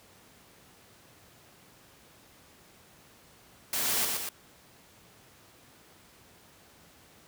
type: noise with echo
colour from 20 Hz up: white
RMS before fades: -30 dBFS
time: 3.73-4.05 s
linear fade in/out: 2 ms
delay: 120 ms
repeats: 2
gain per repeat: -3 dB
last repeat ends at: 4.29 s
effects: pink hiss -57 dBFS RMS until 7.27 s + high-pass 80 Hz 12 dB/octave